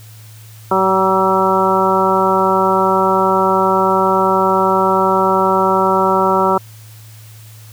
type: harmonic tone with a mistuned harmonic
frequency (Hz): 190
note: F#3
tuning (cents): +46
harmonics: 1 / 2 / 3 / 4 / 5 / 6 / 7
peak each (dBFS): -21 / -17 / -19 / -20 / -16 / -21 / -18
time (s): 0.71-6.58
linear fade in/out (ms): 5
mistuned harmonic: 6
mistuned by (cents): +26
effects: added 109 Hz sine -36 dBFS peak until 7.72 s + white hiss -44 dBFS RMS until 7.72 s